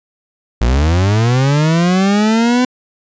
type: linear sweep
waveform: 40% pulse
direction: up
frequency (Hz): 54 to 253.7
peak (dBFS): -9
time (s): 0.61-2.65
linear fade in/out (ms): 5
effects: resampled to 16000 Hz